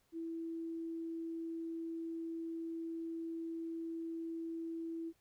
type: tone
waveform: sine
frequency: 329.6 Hz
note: E4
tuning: in tune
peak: -39 dBFS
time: 0.12-5.13 s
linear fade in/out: 50 ms
effects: pink hiss -75 dBFS RMS until 5.2 s